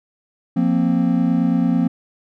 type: chord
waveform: triangle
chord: F suspended fourth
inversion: none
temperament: just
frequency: 174.61 / 232.8 / 261.9 Hz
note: F3 / Bb3 / C4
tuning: 0 / -2 / +2 cents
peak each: -17 dBFS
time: 0.56-1.88 s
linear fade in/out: 10 ms
effects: none